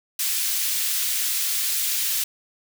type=high-pass noise; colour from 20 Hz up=white; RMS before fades=-24 dBFS; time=0.19-2.24 s; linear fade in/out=5 ms; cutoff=2400 Hz; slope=12 dB/octave; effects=none